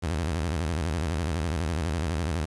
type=tone with vibrato; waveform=sawtooth; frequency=80.8 Hz; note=E2; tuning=34 cents flat; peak=-22 dBFS; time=0.02-2.46 s; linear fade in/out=20 ms; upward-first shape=square; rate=12 Hz; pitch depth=160 cents each way; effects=resampled to 24000 Hz + 8-bit